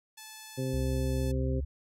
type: tone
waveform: 5% pulse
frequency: 870 Hz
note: A5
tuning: 20 cents flat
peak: -33 dBFS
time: 0.17-1.32 s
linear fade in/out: 10 ms
type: harmonic tone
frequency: 130.81 Hz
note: C3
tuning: in tune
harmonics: 1 / 2 / 3 / 4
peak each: -32 / -35 / -37 / -38 dBFS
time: 0.57-1.61 s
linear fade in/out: 20 ms
type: tone with pitch glide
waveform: sine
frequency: 66.8 to 68.44 Hz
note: C2 to C#2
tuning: +36 to -22 cents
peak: -30 dBFS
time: 0.73-1.65 s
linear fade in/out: 10 ms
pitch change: +42 cents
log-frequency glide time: 1.14-1.44 s
effects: none